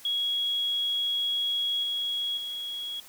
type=tone with level steps; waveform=sine; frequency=3322 Hz; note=G#7; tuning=in tune; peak=-25 / -27 / -32 dBFS; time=0.05-3 s; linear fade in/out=2 ms; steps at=1.83 / 2.37 s; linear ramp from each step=5 ms; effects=white hiss -50 dBFS RMS until 3.08 s